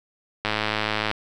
click train, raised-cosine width 0.3 ms, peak -7 dBFS, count 72, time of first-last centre 0.45-1.114 s, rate 107 Hz, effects none

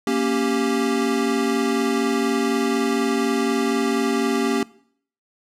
square chord, G diminished, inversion first, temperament equal, 233.1 / 277.2 / 392 Hz, Bb3 / Db4 / G4, 0 / 0 / 0 cents, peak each -24 dBFS, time 0.07-4.63 s, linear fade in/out 2 ms, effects noise-tail reverb RT60 0.6 s tail -21 dB re dry + low-pass 10000 Hz 12 dB/octave

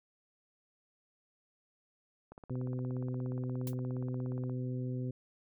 click train, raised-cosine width 1 ms, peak -35 dBFS, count 38, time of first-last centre 2.32-4.496 s, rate 17 Hz
harmonic tone, 126.6 Hz, B2, 43 cents sharp, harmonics 1 / 2 / 3 / 4, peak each -35 / -40 / -46 / -49 dBFS, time 2.5-5.11 s, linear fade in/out 5 ms
blue noise with exponential decay, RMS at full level -39 dBFS, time 3.67-3.75 s, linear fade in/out 2 ms, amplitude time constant 17 ms
effects none

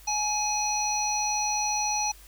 harmonic tone, 841 Hz, G#5, 22 cents sharp, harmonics 1 / 3 / 5 / 7, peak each -28 / -35 / -35 / -28 dBFS, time 0.07-2.12 s, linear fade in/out 10 ms, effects added 50 Hz sine -50 dBFS peak until 2.27 s + white hiss -53 dBFS RMS until 2.27 s

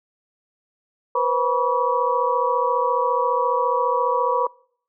sine tone cluster, 485.4 / 520 / 971 / 1136 Hz, B4 / C5 / B5 / C#6, -30 / -11 / -30 / +42 cents, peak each -24 / -25 / -21 / -24 dBFS, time 1.15-4.47 s, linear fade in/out 5 ms, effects noise-tail reverb RT60 0.6 s tail -26 dB re dry

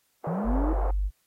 pink band-pass noise, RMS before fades -34 dBFS, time 0.24-0.91 s, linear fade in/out 5 ms, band 460 to 920 Hz, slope 24 dB/octave
sine linear sweep, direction up, 152.2 to 325.9 Hz, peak -27 dBFS, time 0.27-0.73 s, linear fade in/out 2 ms
sine tone, 48.95 Hz, G1, 2 cents flat, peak -23 dBFS, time 0.44-1.11 s, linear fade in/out 50 ms
effects white hiss -70 dBFS RMS until 1.26 s + AAC 48 kbps

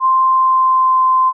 sine tone with pitch glide, 1046.5 to 1036.9 Hz, C6 to C6, 0 to -16 cents, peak -9 dBFS, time 0-1.33 s, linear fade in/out 50 ms, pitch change -16 cents, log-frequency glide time 0.27-1 s, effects none

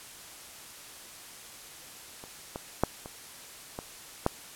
clicks, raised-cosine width 1 ms, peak -30 / -21 / -8 / -26 / -21 / -9 dBFS, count 6, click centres 2.239 / 2.559 / 2.836 / 3.059 / 3.789 / 4.264 s, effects white hiss -47 dBFS RMS until 4.55 s + low-pass 12000 Hz 12 dB/octave

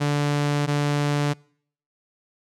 sawtooth tone pair in turn, 145.5 / 145.5 Hz, D3 / D3, -16 / -16 cents, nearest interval unison, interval 0 cents, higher neither, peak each -16 dBFS, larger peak neither, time 0-0.67 / 0.67-1.34 s, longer neither, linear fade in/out 20 ms, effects noise-tail reverb RT60 0.6 s tail -26 dB re dry + low-pass 8000 Hz 12 dB/octave

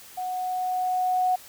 sine tone with level ramp, 736 Hz, F#5, 9 cents flat, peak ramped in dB -28 to -19 dBFS, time 0.17-1.36 s, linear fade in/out 10 ms, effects white hiss -47 dBFS RMS until 1.48 s

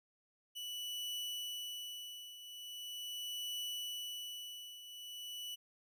40% pulse tone with tremolo, 2960 Hz, F#7, in tune, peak -38 dBFS, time 0.55-5.56 s, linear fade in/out 20 ms, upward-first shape triangle, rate 0.41 Hz, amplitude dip 75%, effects none

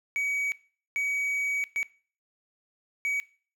triangle tone bursts at uneven times, 2265 Hz, C#7, 37 cents sharp, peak -24 dBFS, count 4, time 0.16-0.52 / 0.96-1.64 / 1.76-1.83 / 3.05-3.2 s, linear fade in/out 0 ms, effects noise-tail reverb RT60 0.4 s tail -19 dB re dry

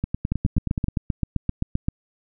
two click trains, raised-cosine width 5 ms, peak -11 / -9 dBFS, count 9 / 13, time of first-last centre 0.04-0.884 / 0.32-1.885 s, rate 9.48 / 7.67 Hz, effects none

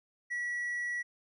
sine tone with hard clipping, 1936 Hz, B6, 35 cents flat, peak -33 dBFS, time 0.3-1.03 s, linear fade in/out 20 ms, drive 2 dB, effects none

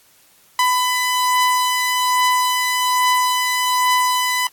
sawtooth beating tone pair, 1000 / 1001.2 Hz, B5 / B5, +21 / +23 cents, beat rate 1.2 Hz, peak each -12 / -20 dBFS, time 0.59-4.47 s, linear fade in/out 2 ms, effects white hiss -53 dBFS RMS until 4.52 s + AAC 64 kbps

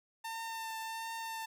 sawtooth tone with vibrato, 900 Hz, A5, 39 cents sharp, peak -35 dBFS, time 0.24-1.46 s, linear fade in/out 10 ms, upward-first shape triangle, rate 1.4 Hz, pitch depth 20 cents each way, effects none

